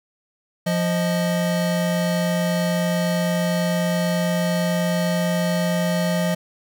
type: tone pair together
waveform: square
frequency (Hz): 174.61 / 623.9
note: F3 / D#5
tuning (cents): 0 / +5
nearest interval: octave + minor seventh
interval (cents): 2205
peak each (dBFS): -21 / -25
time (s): 0.66-6.35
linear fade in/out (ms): 10
effects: none